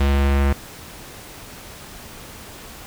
square tone with low-pass filter sweep, 69.6 Hz, C#2, 8 cents sharp, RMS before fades -17 dBFS, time 0-0.53 s, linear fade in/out 5 ms, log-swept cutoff 3400 to 2100 Hz, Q 1.3, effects pink hiss -39 dBFS RMS until 2.86 s

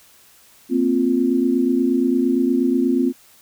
sine chord, Bb suspended second, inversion none, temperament equal, 233.1 / 261.6 / 349.2 Hz, Bb3 / C4 / F4, 0 / 0 / 0 cents, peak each -22 / -17 / -21 dBFS, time 0.69-3.13 s, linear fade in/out 50 ms, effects white hiss -51 dBFS RMS until 3.41 s

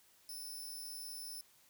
15% pulse tone with amplitude modulation, 5274 Hz, E8, in tune, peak -35 dBFS, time 0.29-1.41 s, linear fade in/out 2 ms, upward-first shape sine, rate 239 Hz, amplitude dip 80%, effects white hiss -67 dBFS RMS until 1.69 s

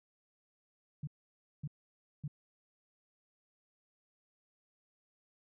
sine tone bursts, 146.6 Hz, D3, 3 cents flat, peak -36 dBFS, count 3, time 1.03-2.279 s, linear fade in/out 5 ms, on 43 ms, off 560 ms, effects none

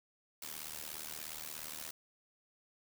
white noise with amplitude modulation, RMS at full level -41 dBFS, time 0.42-1.91 s, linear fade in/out 5 ms, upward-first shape sine, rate 77 Hz, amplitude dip 90%, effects none

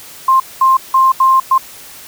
sine tone bursts at uneven times, 1055 Hz, C6, 14 cents sharp, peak -6 dBFS, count 5, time 0.28-0.4 / 0.61-0.77 / 0.94-1.12 / 1.2-1.4 / 1.51-1.58 s, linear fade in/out 5 ms, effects white hiss -35 dBFS RMS until 2.07 s

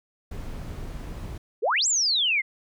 brown noise, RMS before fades -35 dBFS, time 0.31-1.38 s, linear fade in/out 5 ms
sine exponential two-way sweep, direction up then down, 370 to 7902 to 2035 Hz, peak -20 dBFS, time 1.62-2.42 s, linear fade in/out 20 ms, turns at 1.87 s
effects none

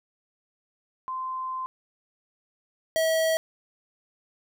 sine / square tone pair in turn, 1037 / 644.6 Hz, C6 / E5, -16 / -39 cents, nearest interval minor sixth, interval 823 cents, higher first, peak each -29 / -22 dBFS, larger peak second, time 1.08-1.66 / 2.96-3.37 s, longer first, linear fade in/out 0 ms, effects none

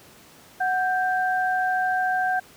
sine tone pair together, 740 / 1573.4 Hz, F#5 / G6, 0 / +6 cents, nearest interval octave + minor second, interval 1306 cents, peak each -22 / -25 dBFS, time 0.6-2.4 s, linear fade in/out 10 ms, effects pink hiss -50 dBFS RMS until 2.56 s + high-pass 100 Hz 12 dB/octave

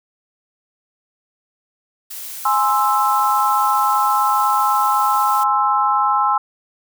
blue noise, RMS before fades -31 dBFS, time 2.1-5.44 s, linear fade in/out 10 ms
sine chord, Ab augmented, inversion none, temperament equal, 830.6 / 1046.5 / 1318.5 Hz, Ab5 / C6 / E6, 0 / 0 / 0 cents, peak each -18 dBFS, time 2.45-6.38 s, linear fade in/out 5 ms
effects none

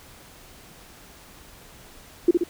sine tone with echo, 346.5 Hz, F4, 14 cents flat, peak -11 dBFS, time 2.28-2.31 s, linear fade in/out 5 ms, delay 64 ms, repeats 2, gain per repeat -4 dB, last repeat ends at 2.438 s, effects pink hiss -48 dBFS RMS until 2.49 s

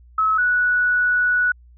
sine tone pair in turn, 1291 / 1472.5 Hz, E6 / F#6, -37 / -9 cents, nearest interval major second, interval 228 cents, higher second, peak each -15 dBFS, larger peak neither, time 0.18-0.38 / 0.38-1.52 s, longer second, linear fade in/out 5 ms, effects added 60 Hz sine -45 dBFS peak until 1.77 s

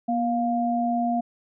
sine tone pair together, 240 / 702.4 Hz, B3 / F5, -49 / +10 cents, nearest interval octave + perfect fifth, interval 1859 cents, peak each -24 dBFS, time 0.08-1.21 s, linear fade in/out 10 ms, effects none

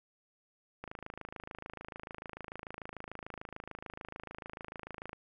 click train, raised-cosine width 0.5 ms, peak -27 dBFS, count 116, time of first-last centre 0.84-5.131 s, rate 26.8 Hz, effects none

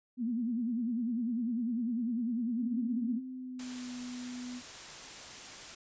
sine tone with vibrato, 235.5 Hz, A#3, 18 cents sharp, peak -30 dBFS, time 0.17-3.21 s, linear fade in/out 50 ms, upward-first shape sine, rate 10 Hz, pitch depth 120 cents each way
sine tone with pitch glide, 261.8 to 247.7 Hz, C4 to B3, +1 to +5 cents, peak -39 dBFS, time 2.58-4.62 s, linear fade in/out 50 ms, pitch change -96 cents, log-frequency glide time 3-3.92 s
white noise, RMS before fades -46 dBFS, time 3.59-5.75 s, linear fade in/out 5 ms
effects resampled to 16000 Hz

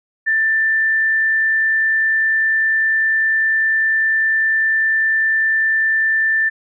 sine tone, 1775 Hz, A6, 15 cents sharp, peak -13 dBFS, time 0.26-6.5 s, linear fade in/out 20 ms, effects none

